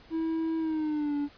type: tone with pitch glide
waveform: triangle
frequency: 324.2 to 288.8 Hz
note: E4 to D4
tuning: -29 to -29 cents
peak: -25 dBFS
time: 0.1-1.29 s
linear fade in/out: 50 ms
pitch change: -200 cents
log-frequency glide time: 0.58-1.16 s
effects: pink hiss -55 dBFS RMS until 1.37 s + resampled to 11025 Hz